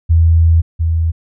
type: tone pair in turn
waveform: sine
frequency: 82.41 / 81.97 Hz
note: E2 / E2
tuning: 0 / -9 cents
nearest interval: unison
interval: 9 cents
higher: first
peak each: -6 / -11 dBFS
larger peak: first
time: 0.09-0.62 / 0.79-1.12 s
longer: first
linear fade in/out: 20 ms
effects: none